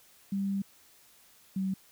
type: tone pair in turn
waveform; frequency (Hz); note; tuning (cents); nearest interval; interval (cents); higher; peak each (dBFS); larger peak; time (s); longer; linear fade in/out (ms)
sine; 196.8 / 190.98; G3 / G3; +7 / -45; minor second; 52; first; -28; neither; 0.32-0.62 / 1.56-1.74; first; 5
effects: white hiss -60 dBFS RMS until 1.91 s